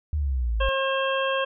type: exponential sweep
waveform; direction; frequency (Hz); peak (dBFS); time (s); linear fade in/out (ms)
sine; down; 77.78 to 49.55; -22; 0.13-0.69; 0
type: harmonic tone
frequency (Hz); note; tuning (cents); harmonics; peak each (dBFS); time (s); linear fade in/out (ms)
537; C5; +45; 1 / 2 / 3 / 5 / 6; -25 / -28 / -30 / -32 / -33; 0.6-1.45; 10
effects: none

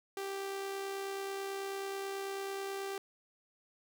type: tone with amplitude modulation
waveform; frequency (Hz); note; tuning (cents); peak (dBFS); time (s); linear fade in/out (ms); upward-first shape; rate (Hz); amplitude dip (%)
sawtooth; 392; G4; 0; -32; 0.17-2.98; 2; sine; 69.2; 30
effects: none

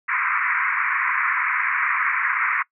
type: band-pass noise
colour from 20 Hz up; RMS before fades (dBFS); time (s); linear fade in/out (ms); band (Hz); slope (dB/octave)
white; -22; 0.08-2.63; 10; 1000 to 2300; 96
effects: noise-tail reverb RT60 0.1 s tail -23 dB re dry

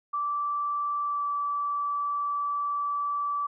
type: tone with pitch glide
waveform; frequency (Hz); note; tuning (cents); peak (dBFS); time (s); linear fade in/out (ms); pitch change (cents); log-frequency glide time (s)
sine; 1165 to 1157; D6 to D6; -14 to -26; -26; 0.13-3.47; 10; -12; 1.04-1.24
effects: none

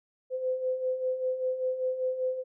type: beating tone pair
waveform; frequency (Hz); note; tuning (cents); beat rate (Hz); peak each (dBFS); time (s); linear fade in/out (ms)
sine; 509 / 514.1; C5 / C5; -48 / -31; 5.1; -35 / -28; 0.3-2.44; 50
effects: none

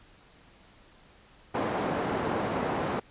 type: band-pass noise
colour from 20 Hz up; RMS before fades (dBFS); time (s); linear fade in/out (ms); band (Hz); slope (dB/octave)
white; -30; 1.54-3; 10; 110 to 820; 12
effects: pink hiss -57 dBFS RMS until 3.1 s + resampled to 8000 Hz

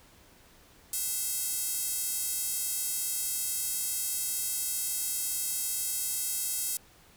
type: tone with high-pass filter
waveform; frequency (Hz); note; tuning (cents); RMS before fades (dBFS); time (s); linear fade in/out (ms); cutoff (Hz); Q
square; 293.7; D4; 0; -32; 0.93-6.77; 2; 8800; 1.2
effects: pink hiss -58 dBFS RMS until 7.16 s

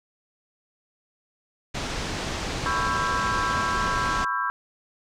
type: low-pass noise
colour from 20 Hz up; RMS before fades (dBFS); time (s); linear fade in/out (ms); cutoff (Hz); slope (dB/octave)
pink; -30; 1.74-4.25; 10; 6800; 24
type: chord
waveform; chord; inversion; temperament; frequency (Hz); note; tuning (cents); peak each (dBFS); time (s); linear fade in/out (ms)
sine; C# half-diminished seventh; third; just; 997.9 / 1108.7 / 1330.5 / 1596.6; B5 / C#6 / E6 / G6; +18 / 0 / +16 / +31; -29; 2.66-4.5; 0
effects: none

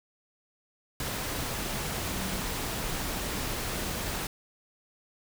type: tone in noise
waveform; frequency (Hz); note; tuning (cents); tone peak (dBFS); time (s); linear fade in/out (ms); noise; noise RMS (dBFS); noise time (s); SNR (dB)
sine; 190; F#3; +46; -36; 2.12-2.41; 2; pink; -33; 1-4.27; -6
effects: none

